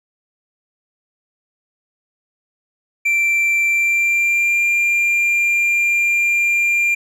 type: tone with pitch glide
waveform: triangle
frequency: 2349 to 2389 Hz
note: D7 to D7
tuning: 0 to +29 cents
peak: -12 dBFS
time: 3.05-6.95 s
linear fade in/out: 10 ms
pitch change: +29 cents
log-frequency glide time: 3.67-4.62 s
effects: none